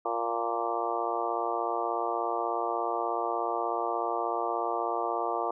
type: harmonic tone with a mistuned harmonic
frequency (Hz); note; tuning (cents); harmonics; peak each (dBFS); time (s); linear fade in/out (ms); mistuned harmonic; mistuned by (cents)
116.6; A#2; +1; 3 / 4 / 5 / 6 / 7 / 8 / 9 / 10; -37 / -35 / -38 / -33 / -37 / -36 / -39 / -35; 0.05-5.51; 5; 8; -24
effects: none